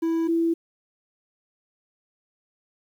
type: tone pair in turn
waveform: triangle / sine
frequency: 328.9 / 332.5 Hz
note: E4 / E4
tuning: -4 / +15 cents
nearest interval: unison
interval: 19 cents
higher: second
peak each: -19 dBFS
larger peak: neither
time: 0.02-0.28 / 0.28-0.54 s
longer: neither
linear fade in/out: 10 ms
effects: 9-bit